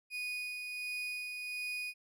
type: tone with tremolo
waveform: 35% pulse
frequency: 2475 Hz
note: D#7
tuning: 10 cents flat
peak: -34 dBFS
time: 0.1-1.94 s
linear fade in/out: 50 ms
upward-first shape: sine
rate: 1.4 Hz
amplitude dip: 35%
effects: low-pass 12000 Hz 12 dB/octave